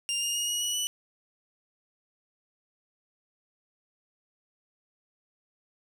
20% pulse tone with pitch steps, 2800 / 2833 / 2865 / 2899 / 2932 / 2966 Hz, F7 / F7 / F7 / F#7 / F#7 / F#7, +4 / +24 / +44 / -36 / -16 / +4 cents, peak -22 dBFS, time 0.09-0.87 s, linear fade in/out 0 ms, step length 130 ms, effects none

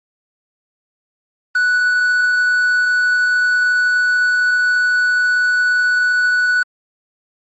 triangle tone with quantisation, 1480 Hz, F#6, in tune, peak -10 dBFS, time 1.55-6.63 s, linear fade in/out 5 ms, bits 6, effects MP3 32 kbps

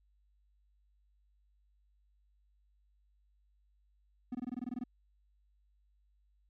triangle tone bursts, 246.9 Hz, B3, in tune, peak -33 dBFS, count 11, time 4.32-4.839 s, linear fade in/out 5 ms, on 29 ms, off 20 ms, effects added 50 Hz sine -68 dBFS peak until 6.49 s

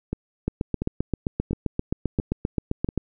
two click trains, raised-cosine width 3 ms, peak -10 / -13 dBFS, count 20 / 5, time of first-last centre 0.48-2.977 / 0.13-2.889 s, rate 7.61 / 1.45 Hz, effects none

